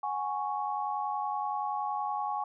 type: chord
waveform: sine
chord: F# suspended second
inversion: none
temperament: equal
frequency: 740 / 830.6 / 1108.7 Hz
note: F#5 / G#5 / C#6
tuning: 0 / 0 / 0 cents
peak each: -38 / -32 / -35 dBFS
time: 0.03-2.44 s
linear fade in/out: 5 ms
effects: none